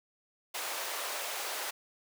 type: high-pass noise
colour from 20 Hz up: pink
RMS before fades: -37 dBFS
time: 0.54-1.71 s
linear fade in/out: 10 ms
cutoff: 520 Hz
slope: 24 dB/octave
effects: none